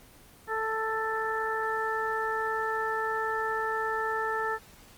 harmonic tone, 441.5 Hz, A4, 6 cents sharp, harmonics 1 / 2 / 3 / 4, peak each -33 / -33 / -33 / -33 dBFS, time 0.47-4.59 s, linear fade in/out 50 ms, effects pink hiss -54 dBFS RMS until 4.97 s + Opus 24 kbps

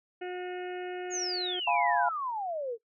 harmonic tone, 361.7 Hz, F#4, 39 cents flat, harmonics 1 / 2 / 4 / 5 / 6 / 7 / 8, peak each -35 / -41 / -47 / -49 / -51 / -52 / -53 dBFS, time 0.21-1.6 s, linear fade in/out 10 ms
sine exponential sweep, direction down, 6870 to 440.2 Hz, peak -31 dBFS, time 1.1-2.78 s, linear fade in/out 50 ms
sine chord, F diminished, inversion none, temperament equal, 698.5 / 830.6 / 987.8 Hz, F5 / Ab5 / Cb6, 0 / 0 / 0 cents, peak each -29 dBFS, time 1.67-2.09 s, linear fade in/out 5 ms
effects noise-tail reverb RT60 0.1 s tail -19 dB re dry

